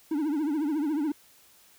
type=tone with vibrato; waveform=triangle; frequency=300.4 Hz; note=D4; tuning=39 cents sharp; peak=-23 dBFS; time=0.11-1.12 s; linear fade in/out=5 ms; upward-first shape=triangle; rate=14 Hz; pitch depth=160 cents each way; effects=white hiss -58 dBFS RMS until 1.78 s

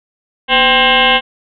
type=tone with frequency modulation; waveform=sine; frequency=1864.7 Hz; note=A#6; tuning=in tune; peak=-7 dBFS; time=0.48-1.21 s; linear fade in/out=50 ms; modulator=271 Hz; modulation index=5.2; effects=none

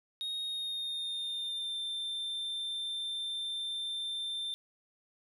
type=tone with pitch glide; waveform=triangle; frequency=3735 to 3573 Hz; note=A#7 to A7; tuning=+3 to +26 cents; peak=-33 dBFS; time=0.21-4.54 s; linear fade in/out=0 ms; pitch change=-77 cents; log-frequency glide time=0.44-1.77 s; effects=none

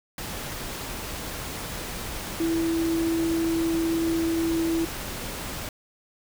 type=tone in noise; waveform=sine; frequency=329.6 Hz; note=E4; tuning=in tune; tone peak=-22 dBFS; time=2.4-4.85 s; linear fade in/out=2 ms; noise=pink; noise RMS=-34 dBFS; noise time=0.18-5.69 s; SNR=+9 dB; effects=none

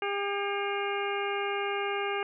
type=harmonic tone with a mistuned harmonic; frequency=402.2 Hz; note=G4; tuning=44 cents sharp; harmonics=1 / 2 / 3 / 4 / 5 / 6 / 7; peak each=-32 / -35 / -37 / -38 / -39 / -40 / -40 dBFS; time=0.02-2.23 s; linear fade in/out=2 ms; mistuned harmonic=5; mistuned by=+110 cents; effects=none

